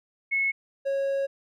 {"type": "tone pair in turn", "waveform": ["sine", "triangle"], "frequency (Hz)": [2189, 549.3], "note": ["C#7", "C#5"], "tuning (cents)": [-22, -16], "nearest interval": "2 octaves", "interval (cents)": 2394, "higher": "first", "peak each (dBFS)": -22, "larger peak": "neither", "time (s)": [[0.31, 0.52], [0.85, 1.27]], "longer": "second", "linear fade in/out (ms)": 20, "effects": []}